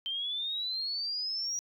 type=exponential sweep; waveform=triangle; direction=up; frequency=3116 to 5790 Hz; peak=-28 dBFS; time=0.06-1.59 s; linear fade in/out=0 ms; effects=tanh soft clip ceiling -30 dBFS